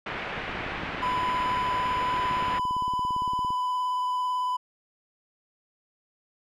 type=low-pass noise; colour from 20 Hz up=white; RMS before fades=-34 dBFS; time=0.06-2.59 s; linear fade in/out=5 ms; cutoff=2500 Hz; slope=24 dB/octave
type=click train; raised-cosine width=3 ms; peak=-27 dBFS; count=56; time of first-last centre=0.38-3.505 s; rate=17.6 Hz
type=tone with vibrato; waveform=triangle; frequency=1000 Hz; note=B5; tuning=21 cents sharp; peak=-23 dBFS; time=1.02-4.57 s; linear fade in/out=10 ms; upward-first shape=sine; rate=18 Hz; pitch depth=13 cents each way
effects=none